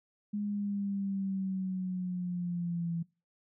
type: linear sweep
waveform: sine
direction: down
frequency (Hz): 207.7 to 167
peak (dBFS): -31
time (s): 0.33-3.03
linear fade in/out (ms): 10
effects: noise-tail reverb RT60 0.3 s tail -23 dB re dry